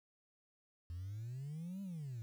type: exponential two-way sweep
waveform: sine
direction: up then down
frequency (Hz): 83 to 201.2 to 109.4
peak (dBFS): -40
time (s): 0.9-2.22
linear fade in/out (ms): 0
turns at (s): 1.82
effects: tanh soft clip ceiling -40 dBFS + 11-bit